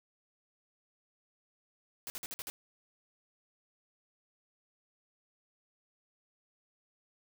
white noise bursts, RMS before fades -41 dBFS, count 6, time 2.07-2.5 s, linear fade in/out 0 ms, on 30 ms, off 50 ms, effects none

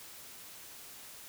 silence, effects white hiss -50 dBFS RMS until 1.28 s

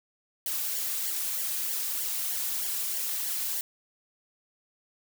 blue noise with flanger, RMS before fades -31 dBFS, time 0.46-3.61 s, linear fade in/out 2 ms, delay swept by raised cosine 0.78 to 3.08 ms, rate 3.2 Hz, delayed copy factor -0.75, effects none

